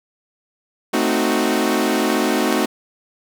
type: chord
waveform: sawtooth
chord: A diminished seventh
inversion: none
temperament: equal with one note detuned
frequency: 221.5 / 261.6 / 311.1 / 370 Hz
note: A3 / C4 / Eb4 / Gb4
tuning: +12 / 0 / 0 / 0 cents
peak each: -18 dBFS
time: 0.93-2.66 s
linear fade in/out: 10 ms
effects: none